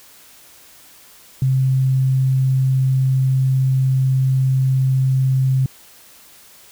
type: tone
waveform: sine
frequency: 131.8 Hz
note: C3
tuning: 13 cents sharp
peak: -13 dBFS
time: 1.42-5.66 s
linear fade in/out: 2 ms
effects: white hiss -46 dBFS RMS until 6.71 s